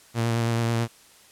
sawtooth tone with vibrato, 116 Hz, A#2, 8 cents flat, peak -18 dBFS, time 0.14-0.88 s, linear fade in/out 50 ms, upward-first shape sine, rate 9.2 Hz, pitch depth 24 cents each way, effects white hiss -53 dBFS RMS until 1.31 s + low-pass 11000 Hz 12 dB/octave

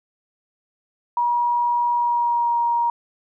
sine tone with pitch glide, 958 to 943.7 Hz, A#5 to A#5, +47 to +21 cents, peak -17 dBFS, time 1.17-2.9 s, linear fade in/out 2 ms, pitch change -26 cents, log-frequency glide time 1.94-2.57 s, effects none

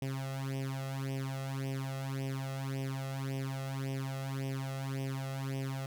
sawtooth tone with flanger, 134.7 Hz, C#3, 49 cents flat, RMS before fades -37 dBFS, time 0.02-5.86 s, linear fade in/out 2 ms, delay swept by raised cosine 0.35 to 1.55 ms, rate 1.8 Hz, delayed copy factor +0.85, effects none

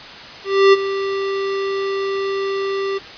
square tone with ADSR envelope, 392 Hz, G4, in tune, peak -7 dBFS, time 0.44-2.99 s, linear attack 290 ms, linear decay 26 ms, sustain -13 dB, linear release 18 ms, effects white hiss -35 dBFS RMS until 3.17 s + resampled to 11025 Hz

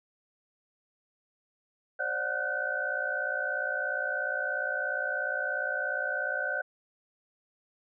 sine tone cluster, 534 / 591 / 731 / 1469 / 1529 Hz, C5 / D5 / F#5 / F#6 / G6, +35 / +11 / -21 / -13 / -44 cents, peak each -38 / -37 / -39 / -34 / -32 dBFS, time 1.99-6.62 s, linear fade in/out 10 ms, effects none

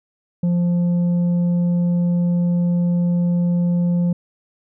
triangle tone with tanh clipping, 174.61 Hz, F3, in tune, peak -16 dBFS, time 0.43-4.13 s, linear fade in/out 5 ms, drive 9 dB, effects none

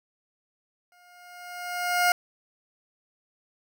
20% pulse tone with exponential growth, 712 Hz, F5, 33 cents sharp, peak -13 dBFS, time 0.92-2.12 s, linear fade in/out 1 ms, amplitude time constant 260 ms, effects none

